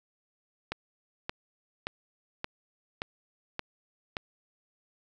click train, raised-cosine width 0.3 ms, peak -16 dBFS, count 7, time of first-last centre 0.72-4.168 s, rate 1.74 Hz, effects none

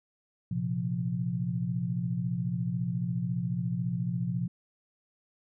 sine chord, Bb suspended second, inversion none, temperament equal, 116.54 / 130.81 / 174.61 Hz, Bb2 / C3 / F3, 0 / 0 / 0 cents, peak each -34 / -33 / -31 dBFS, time 0.51-4.48 s, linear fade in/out 5 ms, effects none

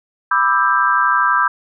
sine chord, E minor seventh, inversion second, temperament just, 988.9 / 1186.7 / 1318.5 / 1582.2 Hz, B5 / D6 / E6 / G6, +2 / +18 / 0 / +16 cents, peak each -18 / -17 / -18 / -17 dBFS, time 0.31-1.48 s, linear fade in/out 5 ms, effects none

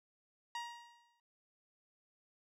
sawtooth tone with exponential decay, 945 Hz, A#5, 23 cents sharp, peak -34 dBFS, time 0.55-1.2 s, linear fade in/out 2 ms, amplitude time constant 140 ms, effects low-pass 6000 Hz 12 dB/octave

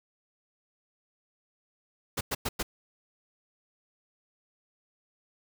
pink noise bursts, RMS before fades -30 dBFS, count 4, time 2.17-2.63 s, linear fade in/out 10 ms, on 40 ms, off 100 ms, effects none

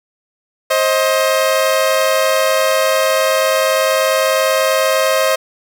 sawtooth tone pair together, 530 / 630.3 Hz, C5 / D#5, +22 / +22 cents, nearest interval minor third, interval 300 cents, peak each -11 dBFS, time 0.7-5.36 s, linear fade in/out 10 ms, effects none

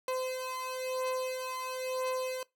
30% pulse beating tone pair, 514 / 515 Hz, C5 / C5, -31 / -28 cents, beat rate 1 Hz, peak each -33 / -35 dBFS, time 0.08-2.43 s, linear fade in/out 2 ms, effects noise-tail reverb RT60 0.2 s tail -22 dB re dry

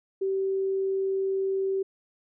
sine tone, 386 Hz, G4, 27 cents flat, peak -24 dBFS, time 0.21-1.83 s, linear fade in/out 10 ms, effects none

